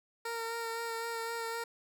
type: tone with vibrato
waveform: 15% pulse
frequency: 460 Hz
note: A#4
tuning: 23 cents flat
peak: -29 dBFS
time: 0.25-1.64 s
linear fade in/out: 5 ms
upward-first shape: sine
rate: 3.9 Hz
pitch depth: 18 cents each way
effects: none